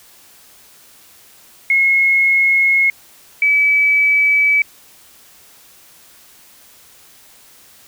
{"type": "tone pair in turn", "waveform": "sine", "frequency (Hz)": [2168, 2293], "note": ["C#7", "D7"], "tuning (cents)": [-39, -42], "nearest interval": "minor second", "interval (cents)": 97, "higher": "second", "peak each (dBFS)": -10, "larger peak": "neither", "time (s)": [[1.7, 2.9], [3.42, 4.62]], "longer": "neither", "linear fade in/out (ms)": 2, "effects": ["white hiss -46 dBFS RMS until 7.87 s"]}